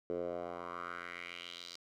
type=tone with band-pass filter sweep; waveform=10% pulse; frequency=87.1 Hz; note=F2; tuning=4 cents flat; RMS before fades=-43 dBFS; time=0.1-1.76 s; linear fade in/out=0 ms; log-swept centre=440 to 4700 Hz; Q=3.2; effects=none

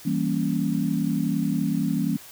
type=chord; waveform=sine; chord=E diminished seventh; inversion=none; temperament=equal; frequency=164.81 / 196 / 233.1 / 277.2 Hz; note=E3 / G3 / Bb3 / Db4; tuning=0 / 0 / 0 / 0 cents; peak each=-27 dBFS; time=0.05-2.17 s; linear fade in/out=10 ms; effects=white hiss -45 dBFS RMS until 2.31 s

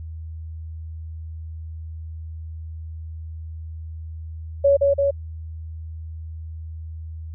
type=tone with echo; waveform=sine; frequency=560 Hz; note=C#5; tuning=18 cents sharp; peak=-12 dBFS; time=4.64-4.77 s; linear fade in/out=10 ms; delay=170 ms; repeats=2; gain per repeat=-2 dB; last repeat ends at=5.11 s; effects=added 80 Hz sine -31 dBFS peak until 7.34 s

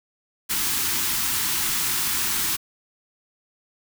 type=band-stop noise; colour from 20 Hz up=white; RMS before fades=-24 dBFS; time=0.49-2.57 s; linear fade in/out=20 ms; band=390 to 840 Hz; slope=48 dB/octave; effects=none

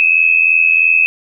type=tone pair together; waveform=sine; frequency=2532 / 2615 Hz; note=D#7 / E7; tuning=+30 / -15 cents; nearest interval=minor second; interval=55 cents; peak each=-11 dBFS; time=0-1.06 s; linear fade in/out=0 ms; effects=none

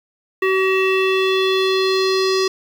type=tone with low-pass filter sweep; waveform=square; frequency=380 Hz; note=F#4; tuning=46 cents sharp; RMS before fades=-17 dBFS; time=0.42-2.48 s; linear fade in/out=5 ms; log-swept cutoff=2300 to 5100 Hz; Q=4; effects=7-bit

